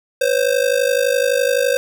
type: ring-modulated tone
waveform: square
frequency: 523 Hz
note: C5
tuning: 1 cent flat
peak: -12 dBFS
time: 0.21-1.77 s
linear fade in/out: 0 ms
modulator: 25.9 Hz
effects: none